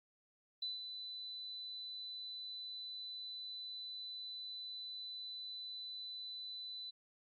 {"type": "tone with ADSR envelope", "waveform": "sine", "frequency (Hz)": 3998, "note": "B7", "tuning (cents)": 20, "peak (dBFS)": -37, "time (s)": [0.62, 6.91], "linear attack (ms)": 5, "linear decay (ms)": 160, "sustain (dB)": -7, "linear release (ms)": 16, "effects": ["Opus 48 kbps"]}